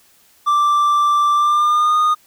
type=tone with pitch glide; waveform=triangle; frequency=1174.7 to 1229.5 Hz; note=D6 to D#6; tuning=0 to -21 cents; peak=-10 dBFS; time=0.46-2.15 s; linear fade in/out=20 ms; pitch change=+79 cents; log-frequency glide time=1.34-1.97 s; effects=white hiss -53 dBFS RMS until 2.26 s